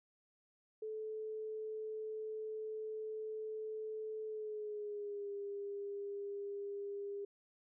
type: tone with pitch glide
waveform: sine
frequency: 434.5 to 403.1 Hz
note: A4 to G4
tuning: -22 to +48 cents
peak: -40 dBFS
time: 0.82-7.25 s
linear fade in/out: 5 ms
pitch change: -130 cents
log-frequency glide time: 4.25-5.31 s
effects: none